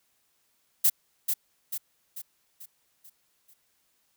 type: noise with echo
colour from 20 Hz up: violet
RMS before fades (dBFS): -20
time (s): 0.84-0.9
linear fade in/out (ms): 10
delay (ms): 440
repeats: 6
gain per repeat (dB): -6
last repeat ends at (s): 3.54
effects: white hiss -71 dBFS RMS until 4.16 s